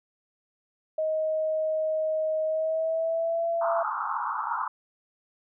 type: tone with pitch glide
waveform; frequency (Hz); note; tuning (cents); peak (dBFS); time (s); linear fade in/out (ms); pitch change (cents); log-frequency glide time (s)
sine; 628 to 673.1; D#5 to E5; +16 to +36; -24; 0.98-3.83; 5; +120; 2.45-3.48
type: band-pass noise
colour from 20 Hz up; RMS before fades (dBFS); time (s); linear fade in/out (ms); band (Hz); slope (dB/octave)
pink; -30; 3.61-4.68; 5; 830 to 1400; 96
effects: none